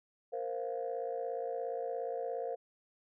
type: chord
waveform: sine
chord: Bb suspended second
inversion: none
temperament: equal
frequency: 466.2 / 523.3 / 698.5 Hz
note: Bb4 / C5 / F5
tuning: 0 / 0 / 0 cents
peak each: -38 / -38 / -40 dBFS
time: 0.32-2.56 s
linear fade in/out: 20 ms
effects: tanh soft clip ceiling -27 dBFS